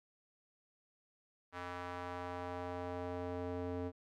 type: tone with band-pass filter sweep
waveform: square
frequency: 88.9 Hz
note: F2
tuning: 31 cents sharp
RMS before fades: -42 dBFS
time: 1.52-3.92 s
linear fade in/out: 50 ms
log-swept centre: 1300 to 400 Hz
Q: 1.2
effects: none